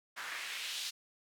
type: noise with band-pass filter sweep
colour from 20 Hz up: white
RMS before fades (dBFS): -41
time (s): 0.16-0.91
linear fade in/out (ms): 20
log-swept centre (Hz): 1400 to 4200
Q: 1.7
effects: none